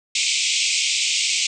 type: band-pass noise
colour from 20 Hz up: pink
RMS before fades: -21 dBFS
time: 0.15-1.47 s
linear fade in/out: 5 ms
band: 2200 to 8200 Hz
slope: 96 dB/octave
effects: none